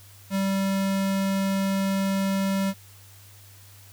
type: tone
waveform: square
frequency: 194.4 Hz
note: G3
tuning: 14 cents flat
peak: -23 dBFS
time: 0.3-2.74 s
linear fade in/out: 50 ms
effects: added 99 Hz sine -49 dBFS peak until 3.92 s + white hiss -52 dBFS RMS until 3.92 s